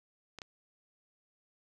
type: clicks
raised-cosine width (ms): 0.2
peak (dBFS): -27 / -25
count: 2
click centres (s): 0.387 / 0.418
effects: none